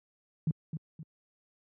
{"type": "tone with echo", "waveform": "sine", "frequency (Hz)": 157.3, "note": "D#3", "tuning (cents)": 19, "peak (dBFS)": -24, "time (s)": [0.47, 0.51], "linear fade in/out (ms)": 2, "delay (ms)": 260, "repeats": 2, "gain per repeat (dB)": -8, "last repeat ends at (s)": 1.03, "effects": ["high-pass 100 Hz 12 dB/octave"]}